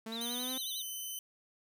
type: linear sweep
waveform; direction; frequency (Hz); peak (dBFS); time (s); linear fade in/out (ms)
sawtooth; up; 221.2 to 261.6; -36; 0.06-0.58; 5
type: tone with vibrato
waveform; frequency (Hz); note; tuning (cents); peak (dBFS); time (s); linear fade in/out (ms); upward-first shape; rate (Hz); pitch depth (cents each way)
triangle; 3752; A#7; +11; -38; 0.12-0.82; 2; triangle; 11; 150
type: tone with pitch glide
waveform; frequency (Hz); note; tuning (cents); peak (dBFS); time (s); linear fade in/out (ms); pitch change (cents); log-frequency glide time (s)
5% pulse; 3085 to 3041; G7 to F#7; -28 to +47; -31; 0.21-1.19; 2; -25; 0.33-0.73
effects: none